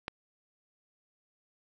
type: click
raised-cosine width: 0.3 ms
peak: -18 dBFS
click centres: 0.081 s
effects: none